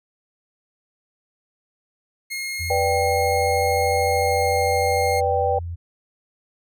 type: tone with pitch glide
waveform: sawtooth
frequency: 2146 to 2131 Hz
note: C7 to C7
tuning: +43 to +31 cents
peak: -23 dBFS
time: 2.3-5.21 s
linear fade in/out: 20 ms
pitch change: -12 cents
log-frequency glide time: 3.99-4.66 s
type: tone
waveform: sine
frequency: 85.4 Hz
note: F2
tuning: 38 cents flat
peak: -27 dBFS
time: 2.59-5.76 s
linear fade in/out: 20 ms
type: chord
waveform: sine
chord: G major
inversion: first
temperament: equal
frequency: 493.9 / 587.3 / 784 Hz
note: B4 / D5 / G5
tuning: 0 / 0 / 0 cents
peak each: -22 / -25 / -21 dBFS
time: 2.7-5.59 s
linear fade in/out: 5 ms
effects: none